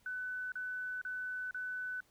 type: tone bursts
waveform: sine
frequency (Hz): 1500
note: F#6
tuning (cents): +23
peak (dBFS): -37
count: 4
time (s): 0.06-2.005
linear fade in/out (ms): 2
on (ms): 460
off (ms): 35
effects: pink hiss -70 dBFS RMS until 2.1 s